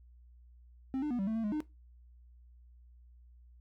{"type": "tone with pitch steps", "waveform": "triangle", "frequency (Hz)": [264.6, 299.5, 243.7, 193.7, 221.1, 225.9, 209, 304], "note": ["C4", "D4", "B3", "G3", "A3", "A3", "G#3", "D#4"], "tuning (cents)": [20, 34, -23, -20, 9, 46, 11, -40], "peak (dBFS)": -29, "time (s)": [0.94, 1.604], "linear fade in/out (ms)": 0, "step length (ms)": 83, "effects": ["noise-tail reverb RT60 0.2 s tail -18 dB re dry", "added 60 Hz sine -55 dBFS peak until 3.6 s"]}